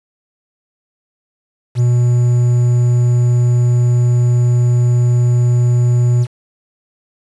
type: tone with quantisation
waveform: triangle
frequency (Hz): 121.9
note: B2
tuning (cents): -22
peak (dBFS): -7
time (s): 1.75-6.27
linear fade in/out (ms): 50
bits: 6
effects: resampled to 24000 Hz